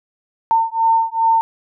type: beating tone pair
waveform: sine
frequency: 904 / 906.5 Hz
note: A5 / A#5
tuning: +47 / -49 cents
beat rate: 2.5 Hz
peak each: -16 dBFS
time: 0.51-1.41 s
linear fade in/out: 0 ms
effects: none